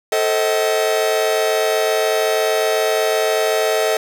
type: chord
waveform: 45% pulse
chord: A diminished seventh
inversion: none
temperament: just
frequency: 440 / 528 / 633.6 / 760.3 Hz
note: A4 / C5 / Eb5 / Gb5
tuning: 0 / +16 / +31 / +47 cents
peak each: -19 / -25 / -19 / -25 dBFS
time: 0.12-3.97 s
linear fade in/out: 2 ms
effects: none